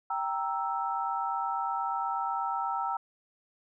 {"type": "chord", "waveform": "sine", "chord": "E diminished", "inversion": "first", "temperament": "equal", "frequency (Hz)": [784, 932.3, 1318.5], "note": ["G5", "Bb5", "E6"], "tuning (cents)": [0, 0, 0], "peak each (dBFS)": -33, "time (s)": [0.1, 2.97], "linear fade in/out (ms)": 5, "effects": []}